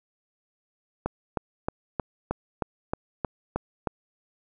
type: click train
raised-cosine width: 1 ms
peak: -12 dBFS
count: 10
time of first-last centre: 1.06-3.873 s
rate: 3.2 Hz
effects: none